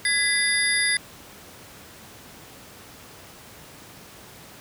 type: tone cluster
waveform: sine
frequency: 1670 / 2002 / 3608 / 4848 / 10120 Hz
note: G#6 / B6 / A7 / D#8 / D#9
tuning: +9 / +23 / +43 / -46 / +28 cents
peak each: -27 / -23 / -30 / -27 / -26 dBFS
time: 0.05-0.97 s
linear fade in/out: 2 ms
effects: pink hiss -45 dBFS RMS until 4.6 s + high-pass 80 Hz 12 dB/octave